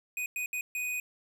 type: tone bursts at uneven times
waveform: square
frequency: 2489 Hz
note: D#7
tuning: in tune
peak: -32 dBFS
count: 4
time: 0.17-0.26 / 0.36-0.46 / 0.53-0.61 / 0.75-1 s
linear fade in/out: 2 ms
effects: none